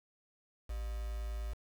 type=tone with quantisation; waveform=sine; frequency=55 Hz; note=A1; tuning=in tune; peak=-36 dBFS; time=0.69-1.54 s; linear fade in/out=10 ms; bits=8; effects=none